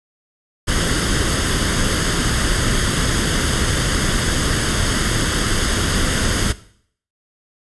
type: noise with comb filter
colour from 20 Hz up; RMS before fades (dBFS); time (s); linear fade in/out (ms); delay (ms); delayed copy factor
pink; -18; 0.67-6.53; 20; 0.61; +0.6
effects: noise-tail reverb RT60 0.6 s tail -17 dB re dry + resampled to 24000 Hz